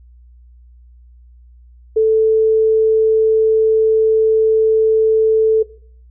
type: tone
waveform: sine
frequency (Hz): 440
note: A4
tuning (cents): 0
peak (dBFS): -9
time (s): 1.96-5.63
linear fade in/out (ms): 10
effects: noise-tail reverb RT60 0.5 s tail -18 dB re dry + added 60 Hz sine -41 dBFS peak until 6.1 s